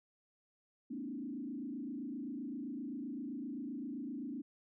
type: tone with frequency modulation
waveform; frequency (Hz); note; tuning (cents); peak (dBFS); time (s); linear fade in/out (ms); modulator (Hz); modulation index
sine; 265.8; C4; +27; -39; 0.9-4.42; 10; 27.7; 1.6
effects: none